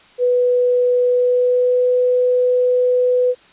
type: tone with pitch glide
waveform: sine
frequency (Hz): 493.9 to 498.2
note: B4 to B4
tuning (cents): 0 to +15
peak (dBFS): -12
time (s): 0.18-3.35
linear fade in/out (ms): 50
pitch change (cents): +15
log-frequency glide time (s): 1.07-1.87
effects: white hiss -48 dBFS RMS until 3.52 s + resampled to 8000 Hz